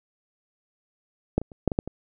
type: clicks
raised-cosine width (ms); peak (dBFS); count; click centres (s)
2; -7 / -21 / -30 / -6 / -14 / -8 / -20; 7; 1.38 / 1.416 / 1.518 / 1.677 / 1.718 / 1.789 / 1.876
effects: none